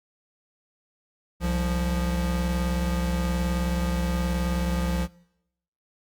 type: tone pair together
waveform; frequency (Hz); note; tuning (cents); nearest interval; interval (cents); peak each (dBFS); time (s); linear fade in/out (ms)
square; 64.5 / 174.61; C2 / F3; -24 / 0; octave + perfect fourth; 1724; -27; 1.4-5.08; 50
effects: noise-tail reverb RT60 0.8 s tail -22 dB re dry + Opus 48 kbps